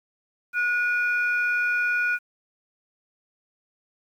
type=tone pair together; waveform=sine; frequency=1453.3 / 2432 Hz; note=F#6 / D#7; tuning=-31 / -40 cents; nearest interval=major sixth; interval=891 cents; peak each=-21 / -27 dBFS; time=0.53-2.19 s; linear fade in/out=50 ms; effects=tanh soft clip ceiling -14 dBFS + 9-bit